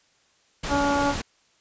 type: noise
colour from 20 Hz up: pink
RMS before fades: -30 dBFS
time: 0.63-1.22 s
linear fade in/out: 10 ms
type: harmonic tone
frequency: 283.9 Hz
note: C#4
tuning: 41 cents sharp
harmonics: 1 / 2 / 3 / 4 / 5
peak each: -25 / -27 / -25 / -31 / -30 dBFS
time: 0.68-1.15 s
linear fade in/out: 50 ms
effects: white hiss -63 dBFS RMS until 1.6 s + resampled to 16000 Hz